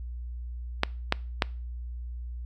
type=clicks; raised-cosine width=0.3 ms; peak=-5 dBFS; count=3; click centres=0.834 / 1.124 / 1.422 s; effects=noise-tail reverb RT60 0.4 s tail -24 dB re dry + added 60 Hz sine -34 dBFS peak until 2.45 s